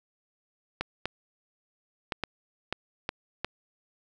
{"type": "clicks", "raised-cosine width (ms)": 0.3, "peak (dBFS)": -13, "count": 7, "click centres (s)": [0.81, 1.056, 2.122, 2.237, 2.726, 3.091, 3.446], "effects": []}